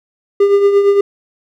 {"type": "tone with tremolo", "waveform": "triangle", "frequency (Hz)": 401.5, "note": "G4", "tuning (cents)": 41, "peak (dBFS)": -3, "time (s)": [0.4, 1.01], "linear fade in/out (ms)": 5, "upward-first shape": "triangle", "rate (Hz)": 8.7, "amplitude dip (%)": 60, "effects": []}